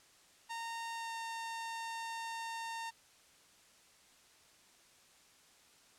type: tone with pitch glide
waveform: sawtooth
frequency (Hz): 920 to 913.6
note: A#5 to A#5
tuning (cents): -23 to -35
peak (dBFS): -36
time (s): 0.49-2.91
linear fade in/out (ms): 20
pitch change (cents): -12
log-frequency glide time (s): 0.94-1.13
effects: white hiss -64 dBFS RMS until 5.98 s + low-pass 9000 Hz 12 dB/octave